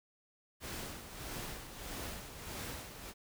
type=noise with tremolo; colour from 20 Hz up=pink; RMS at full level=-42 dBFS; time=0.6-3.14 s; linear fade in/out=50 ms; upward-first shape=sine; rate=1.6 Hz; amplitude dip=60%; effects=none